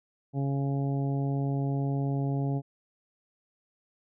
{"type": "harmonic tone", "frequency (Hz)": 138.59, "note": "C#3", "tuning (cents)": 0, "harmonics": [1, 2, 3, 4, 5, 6], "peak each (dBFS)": [-27, -33, -39, -44, -41, -46], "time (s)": [0.33, 2.62], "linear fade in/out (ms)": 50, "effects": []}